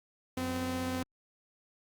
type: tone pair together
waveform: sawtooth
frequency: 90.79 / 256.8 Hz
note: F#2 / C4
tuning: -32 / -32 cents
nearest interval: octave + tritone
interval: 1800 cents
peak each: -35 / -29 dBFS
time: 0.37-1.03 s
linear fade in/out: 5 ms
effects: Opus 48 kbps